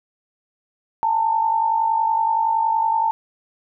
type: tone pair together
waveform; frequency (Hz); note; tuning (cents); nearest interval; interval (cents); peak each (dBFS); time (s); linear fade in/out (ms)
sine; 852.3 / 903; G#5 / A5; +45 / +45; minor second; 100; -24 / -17; 1.03-3.11; 0
effects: none